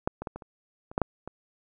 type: clicks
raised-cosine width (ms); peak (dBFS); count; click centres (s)
1; -11 / -21 / -19 / -24 / -30 / -28 / -11 / -8 / -23; 9; 0.075 / 0.22 / 0.272 / 0.36 / 0.422 / 0.915 / 0.979 / 1.017 / 1.276
effects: none